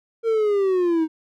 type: linear sweep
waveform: triangle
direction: down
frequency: 461.5 to 311.1 Hz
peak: -15 dBFS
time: 0.23-1.08 s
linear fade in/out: 50 ms
effects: none